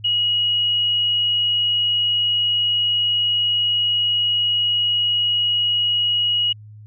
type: tone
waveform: sine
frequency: 2900 Hz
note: F#7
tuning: 35 cents flat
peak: -16 dBFS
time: 0.04-6.53 s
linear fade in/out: 10 ms
effects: added 106 Hz sine -38 dBFS peak until 6.86 s